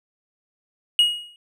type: tone with exponential decay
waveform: triangle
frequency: 2887 Hz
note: F#7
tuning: 43 cents flat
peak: -9 dBFS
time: 0.99-1.36 s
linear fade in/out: 1 ms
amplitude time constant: 80 ms
effects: none